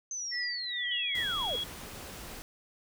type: linear sweep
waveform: sine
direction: down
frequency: 6272 to 442.9 Hz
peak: -34 dBFS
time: 0.11-1.56 s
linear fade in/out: 2 ms
type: tone with tremolo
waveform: sine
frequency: 1948 Hz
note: B6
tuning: 24 cents flat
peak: -32 dBFS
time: 0.31-1.24 s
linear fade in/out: 20 ms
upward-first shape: sine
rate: 2.3 Hz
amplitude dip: 75%
type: tone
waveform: sine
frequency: 3324 Hz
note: G#7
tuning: 1 cent sharp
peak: -31 dBFS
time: 0.91-1.64 s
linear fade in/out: 5 ms
type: noise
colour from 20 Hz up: pink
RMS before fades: -44 dBFS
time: 1.15-2.42 s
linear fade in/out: 0 ms
effects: none